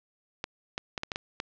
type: clicks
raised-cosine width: 0.2 ms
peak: -14 dBFS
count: 7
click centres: 0.441 / 0.779 / 0.978 / 1.034 / 1.118 / 1.159 / 1.401 s
effects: low-pass 5000 Hz 12 dB/octave